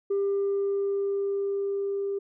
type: tone with level ramp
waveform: sine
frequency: 397.6 Hz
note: G4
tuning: 25 cents sharp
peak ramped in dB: -21 to -26 dBFS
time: 0.1-2.19 s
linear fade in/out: 10 ms
effects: tanh soft clip ceiling -21 dBFS